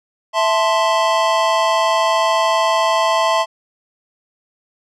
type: chord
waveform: square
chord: A minor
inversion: second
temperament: equal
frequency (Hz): 659.3 / 880 / 1046.5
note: E5 / A5 / C6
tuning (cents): 0 / 0 / 0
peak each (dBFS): -18 / -20 / -18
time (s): 0.33-3.46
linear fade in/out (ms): 50
effects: low-pass 6000 Hz 12 dB/octave